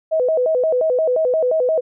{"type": "tone with vibrato", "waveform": "sine", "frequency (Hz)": 565, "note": "C#5", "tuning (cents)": 33, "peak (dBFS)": -14, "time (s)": [0.11, 1.81], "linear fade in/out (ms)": 20, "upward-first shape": "square", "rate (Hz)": 5.7, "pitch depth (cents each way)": 210, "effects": []}